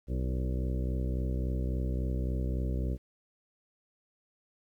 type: harmonic tone with a mistuned harmonic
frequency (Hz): 63.6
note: C2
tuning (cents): -48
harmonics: 1 / 2 / 3 / 4 / 5 / 6 / 7 / 8 / 9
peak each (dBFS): -30 / -36 / -40 / -42 / -44 / -46 / -47 / -48 / -49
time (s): 0.07-2.98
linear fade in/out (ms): 50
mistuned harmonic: 6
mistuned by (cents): -29
effects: 11-bit